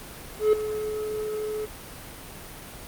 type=tone with ADSR envelope; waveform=triangle; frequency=428.1 Hz; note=A4; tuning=47 cents flat; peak=-12 dBFS; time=0.39-1.67 s; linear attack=140 ms; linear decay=4 ms; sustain=-13 dB; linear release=29 ms; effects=pink hiss -41 dBFS RMS until 2.87 s + Opus 32 kbps